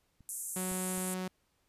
clicks, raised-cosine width 5 ms, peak -45 / -37 / -42 dBFS, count 3, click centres 0.207 / 0.716 / 0.978 s
pink band-pass noise, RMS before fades -40 dBFS, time 0.29-1.14 s, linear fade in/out 0 ms, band 7400 to 12000 Hz, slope 48 dB/octave
sawtooth tone, 185 Hz, F#3, in tune, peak -31 dBFS, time 0.56-1.28 s, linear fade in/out 5 ms
effects pink hiss -75 dBFS RMS until 1.68 s + resampled to 32000 Hz

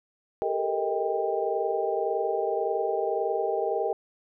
sine tone cluster, 396.6 / 446.3 / 468.1 / 629 / 793 Hz, G4 / A4 / A#4 / D#5 / G5, +20 / +25 / +7 / +19 / +20 cents, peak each -31 dBFS, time 0.42-3.93 s, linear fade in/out 0 ms, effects none

